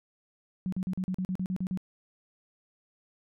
sine tone bursts, 185.3 Hz, F#3, 3 cents sharp, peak -28 dBFS, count 11, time 0.66-1.774 s, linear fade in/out 0 ms, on 64 ms, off 41 ms, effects none

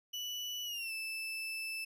35% pulse tone with pitch glide, 2960 to 2637 Hz, F#7 to E7, 0 to 0 cents, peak -36 dBFS, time 0.13-1.85 s, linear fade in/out 10 ms, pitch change -200 cents, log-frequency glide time 0.64-0.92 s, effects none

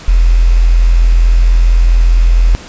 sine tone with quantisation, 42.22 Hz, E1, 42 cents sharp, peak -4 dBFS, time 0.08-2.55 s, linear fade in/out 0 ms, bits 5, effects pink hiss -32 dBFS RMS until 2.68 s + resampled to 16000 Hz

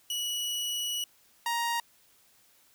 sawtooth tone pair in turn, 2932 / 938 Hz, F#7 / A#5, -16 / +11 cents, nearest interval octave + minor sixth, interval 1973 cents, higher first, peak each -27 / -24 dBFS, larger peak second, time 0.1-1.04 / 1.46-1.8 s, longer first, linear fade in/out 2 ms, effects white hiss -63 dBFS RMS until 2.74 s

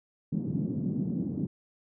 white band-pass noise, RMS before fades -31 dBFS, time 0.32-1.47 s, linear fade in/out 10 ms, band 140 to 240 Hz, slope 24 dB/octave, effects none

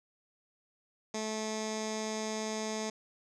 15% pulse tone with low-pass filter, 217.4 Hz, A3, 21 cents flat, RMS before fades -36 dBFS, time 1.14-2.9 s, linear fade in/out 5 ms, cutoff 6400 Hz, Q 4, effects none

